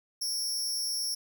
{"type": "tone with amplitude modulation", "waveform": "sawtooth", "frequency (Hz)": 5460, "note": "F8", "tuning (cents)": -40, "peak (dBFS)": -23, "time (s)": [0.21, 1.15], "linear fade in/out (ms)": 10, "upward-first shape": "sine", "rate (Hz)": 229, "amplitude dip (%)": 95, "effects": []}